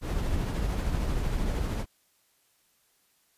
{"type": "noise with tremolo", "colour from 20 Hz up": "brown", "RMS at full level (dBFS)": -27, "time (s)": [0.01, 1.86], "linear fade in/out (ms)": 50, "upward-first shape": "triangle", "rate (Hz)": 13, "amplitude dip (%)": 35, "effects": ["white hiss -68 dBFS RMS until 3.37 s", "resampled to 32000 Hz"]}